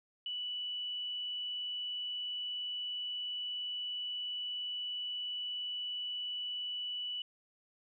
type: tone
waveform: sine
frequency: 2961 Hz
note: F#7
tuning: 1 cent sharp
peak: -36 dBFS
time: 0.26-7.22 s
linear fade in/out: 2 ms
effects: none